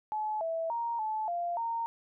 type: tone with pitch steps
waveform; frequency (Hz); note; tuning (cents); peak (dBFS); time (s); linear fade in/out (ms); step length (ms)
sine; 857 / 656 / 934 / 867 / 694 / 922; A5 / E5 / A#5 / A5 / F5 / A#5; -46 / -9 / +3 / -26 / -11 / -19; -30; 0.12-1.86; 0; 290
effects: none